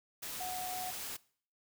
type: tone in noise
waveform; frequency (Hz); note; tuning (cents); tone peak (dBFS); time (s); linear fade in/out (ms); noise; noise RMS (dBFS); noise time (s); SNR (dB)
sine; 735; F#5; -12; -38; 0.4-0.91; 10; white; -42; 0.22-1.17; +1
effects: noise-tail reverb RT60 0.5 s tail -21 dB re dry